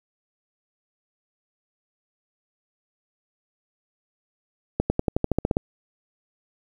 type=accelerating click train; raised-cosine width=2 ms; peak=-7 dBFS; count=11; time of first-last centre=4.8-5.569 s; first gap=100 ms; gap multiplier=0.94; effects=8-bit